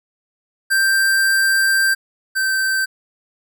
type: tone pair in turn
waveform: square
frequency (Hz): 1573 / 1553.1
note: G6 / G6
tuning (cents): +6 / -17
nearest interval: unison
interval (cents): 23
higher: first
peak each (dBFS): -14 / -17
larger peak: first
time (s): 0.7-1.95 / 2.35-2.86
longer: first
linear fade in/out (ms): 20
effects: none

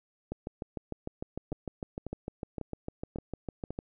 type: two click trains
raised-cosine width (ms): 2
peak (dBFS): -23 / -22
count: 5 / 24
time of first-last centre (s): 1.52-3.706 / 0.32-3.789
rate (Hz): 1.83 / 6.63
effects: none

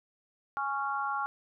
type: chord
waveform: sine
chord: Db major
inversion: second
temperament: equal with one note detuned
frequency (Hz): 830.6 / 1108.7 / 1384.1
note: Ab5 / Db6 / F6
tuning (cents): 0 / 0 / -16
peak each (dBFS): -34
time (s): 0.57-1.26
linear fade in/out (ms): 0
effects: none

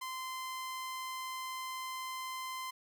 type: tone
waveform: sawtooth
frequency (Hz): 1036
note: C6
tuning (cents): -17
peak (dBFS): -35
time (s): 0.01-2.71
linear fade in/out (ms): 10
effects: none

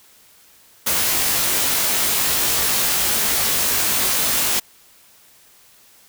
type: noise with comb filter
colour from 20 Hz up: white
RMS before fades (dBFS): -19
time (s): 0.86-4.6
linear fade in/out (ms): 10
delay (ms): 19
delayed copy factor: +0.85
effects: white hiss -51 dBFS RMS until 6.08 s

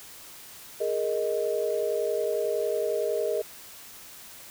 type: chord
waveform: sine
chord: Ab suspended second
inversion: none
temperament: equal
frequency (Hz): 415.3 / 466.2 / 622.3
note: Ab4 / Bb4 / Eb5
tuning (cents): 0 / 0 / 0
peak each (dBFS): -29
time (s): 0.8-3.42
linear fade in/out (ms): 10
effects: white hiss -46 dBFS RMS until 4.5 s

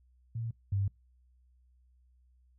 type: tone pair in turn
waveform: sine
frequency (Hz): 114.7 / 98.77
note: A#2 / G2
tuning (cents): -28 / +14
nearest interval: minor third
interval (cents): 258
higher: first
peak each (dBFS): -33 / -27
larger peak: second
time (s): 0.35-0.51 / 0.72-0.88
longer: neither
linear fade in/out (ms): 5
effects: noise-tail reverb RT60 0.2 s tail -25 dB re dry + added 62 Hz sine -62 dBFS peak until 2.58 s

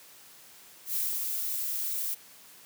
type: noise with ADSR envelope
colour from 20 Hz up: violet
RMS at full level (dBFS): -29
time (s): 0.85-2.15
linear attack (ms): 110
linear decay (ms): 180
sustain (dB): -3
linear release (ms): 14
effects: white hiss -53 dBFS RMS until 2.65 s + high-pass 100 Hz 12 dB/octave

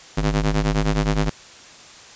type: ring-modulated tone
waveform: sawtooth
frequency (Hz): 102.9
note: G#2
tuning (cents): -16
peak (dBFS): -11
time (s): 0.17-1.3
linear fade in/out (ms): 10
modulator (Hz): 56.3
effects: white hiss -43 dBFS RMS until 2.15 s + resampled to 16000 Hz

